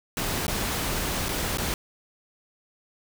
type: noise with dropouts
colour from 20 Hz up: pink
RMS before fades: -28 dBFS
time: 0.17-1.74 s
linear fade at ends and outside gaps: 1 ms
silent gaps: 0.467-0.48 / 1.285-1.29 / 1.573-1.583 s
effects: none